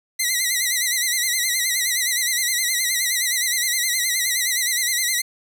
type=tone with vibrato; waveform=10% pulse; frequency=2000 Hz; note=B6; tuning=21 cents sharp; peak=-10 dBFS; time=0.19-5.22 s; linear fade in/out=10 ms; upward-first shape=sine; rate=9.6 Hz; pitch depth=90 cents each way; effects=none